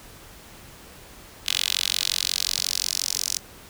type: tone with high-pass filter sweep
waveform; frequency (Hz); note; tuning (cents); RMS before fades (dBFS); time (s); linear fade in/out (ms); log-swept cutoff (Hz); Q
10% pulse; 45.62; F#1; -24; -26; 1.46-3.39; 10; 3300 to 5700; 2.4
effects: pink hiss -46 dBFS RMS until 3.69 s